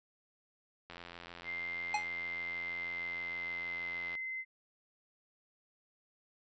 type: click train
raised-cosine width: 0.3 ms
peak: -31 dBFS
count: 282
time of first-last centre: 0.9-4.152 s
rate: 86.4 Hz
type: tone with pitch glide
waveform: sine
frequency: 2093 to 2062 Hz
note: C7 to C7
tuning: 0 to -26 cents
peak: -37 dBFS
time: 1.44-4.45 s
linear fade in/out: 50 ms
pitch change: -26 cents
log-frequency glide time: 1.92-4.09 s
type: tone with exponential decay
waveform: square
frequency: 839 Hz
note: G#5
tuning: 17 cents sharp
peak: -28 dBFS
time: 1.94-2.08 s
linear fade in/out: 5 ms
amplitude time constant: 29 ms
effects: resampled to 16000 Hz